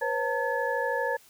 sine tone cluster, 488.3 / 541 / 900 / 1709 Hz, B4 / C#5 / A5 / G#6, -20 / -42 / +39 / +49 cents, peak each -31 dBFS, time 0.01-1.17 s, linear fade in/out 10 ms, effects white hiss -57 dBFS RMS until 1.29 s

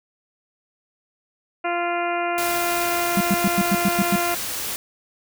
harmonic tone, 346.7 Hz, F4, 13 cents flat, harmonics 1 / 2 / 3 / 4 / 5 / 6 / 7 / 8, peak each -28 / -24 / -31 / -29 / -37 / -34 / -33 / -37 dBFS, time 1.64-4.35 s, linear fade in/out 10 ms
white noise, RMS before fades -28 dBFS, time 2.38-4.76 s, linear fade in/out 0 ms
sine tone bursts, 196 Hz, G3, in tune, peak -16 dBFS, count 8, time 3.17-4.158 s, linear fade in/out 2 ms, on 36 ms, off 100 ms
effects none

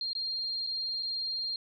sine tone with dropouts, 4206 Hz, C8, 8 cents sharp, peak -31 dBFS, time 0.01-1.56 s, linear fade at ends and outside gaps 2 ms, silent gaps 0.132-0.151 / 0.666-0.671 / 1.026-1.03 s, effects none

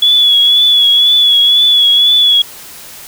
sine tone with vibrato, 3398 Hz, G#7, 39 cents sharp, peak -5 dBFS, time 0.02-2.42 s, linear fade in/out 5 ms, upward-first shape triangle, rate 2 Hz, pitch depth 46 cents each way, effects white hiss -32 dBFS RMS until 3.07 s

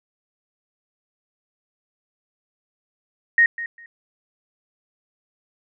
sine tone with echo, 1864.7 Hz, A#6, in tune, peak -11 dBFS, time 3.38-3.46 s, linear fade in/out 2 ms, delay 200 ms, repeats 2, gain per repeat -15 dB, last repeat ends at 3.86 s, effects none

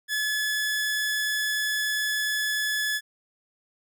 sawtooth tone, 1713 Hz, A6, 47 cents flat, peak -21 dBFS, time 0.08-3.01 s, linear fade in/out 50 ms, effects none

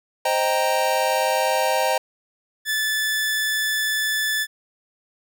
square chord, C minor seventh, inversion none, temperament equal, 523.3 / 622.3 / 784 / 932.3 Hz, C5 / Eb5 / G5 / Bb5, 0 / 0 / 0 / 0 cents, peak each -25 dBFS, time 0.25-1.98 s, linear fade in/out 5 ms
sawtooth tone, 1742 Hz, A6, 18 cents flat, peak -17 dBFS, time 2.65-4.47 s, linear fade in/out 50 ms
effects none

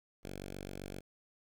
5% pulse tone with notch filter, 47.69 Hz, G1, 47 cents flat, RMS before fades -45 dBFS, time 0.23-1.01 s, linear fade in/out 20 ms, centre 1200 Hz, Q 2, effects 12-bit

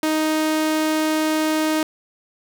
sawtooth tone, 311.8 Hz, D#4, 4 cents sharp, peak -14 dBFS, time 0.03-1.83 s, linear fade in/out 2 ms, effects none

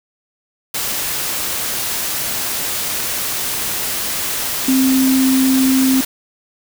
sine tone in noise, 263 Hz, C4, 9 cents sharp, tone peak -11 dBFS, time 4.68-6.01 s, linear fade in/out 5 ms, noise white, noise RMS -21 dBFS, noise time 0.74-6.05 s, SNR +7 dB, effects none

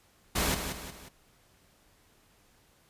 pink noise with echo, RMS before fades -28 dBFS, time 0.35-0.55 s, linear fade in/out 10 ms, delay 180 ms, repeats 3, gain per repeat -7 dB, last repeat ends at 1.09 s, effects pink hiss -64 dBFS RMS until 2.89 s + resampled to 32000 Hz

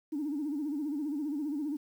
sine tone with vibrato, 293.7 Hz, D4, in tune, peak -30 dBFS, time 0.12-1.77 s, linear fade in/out 10 ms, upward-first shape sine, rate 15 Hz, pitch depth 120 cents each way, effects tanh soft clip ceiling -27 dBFS + 10-bit

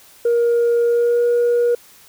sine tone with pitch glide, 471.8 to 478.4 Hz, A#4 to A#4, +21 to +45 cents, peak -11 dBFS, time 0.25-1.75 s, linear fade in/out 5 ms, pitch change +24 cents, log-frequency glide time 0.85-1.25 s, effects tanh soft clip ceiling -11 dBFS + white hiss -47 dBFS RMS until 2.08 s

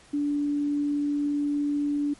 sine tone, 290 Hz, D4, 22 cents flat, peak -23 dBFS, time 0.13-2.14 s, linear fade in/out 10 ms, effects pink hiss -54 dBFS RMS until 2.19 s + MP3 48 kbps

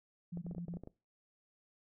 sine tone bursts, 173.1 Hz, F3, 15 cents flat, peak -39 dBFS, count 4, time 0.32-0.776 s, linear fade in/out 10 ms, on 99 ms, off 20 ms
clicks, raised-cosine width 2 ms, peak -34 dBFS, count 10, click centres 0.373 / 0.466 / 0.512 / 0.549 / 0.582 / 0.683 / 0.739 / 0.77 / 0.836 / 0.874 s
effects noise-tail reverb RT60 0.3 s tail -22 dB re dry

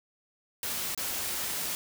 white noise with dropouts, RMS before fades -33 dBFS, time 0.63-1.75 s, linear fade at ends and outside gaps 1 ms, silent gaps 0.948-0.976 s, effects none

